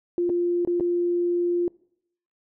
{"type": "tone with dropouts", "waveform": "sine", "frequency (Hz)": 349.2, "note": "F4", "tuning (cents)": 0, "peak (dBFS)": -20, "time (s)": [0.18, 1.68], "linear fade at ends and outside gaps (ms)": 1, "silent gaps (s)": [[0.294, 0.299], [0.65, 0.674], [0.799, 0.807]], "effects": ["noise-tail reverb RT60 0.7 s tail -24 dB re dry"]}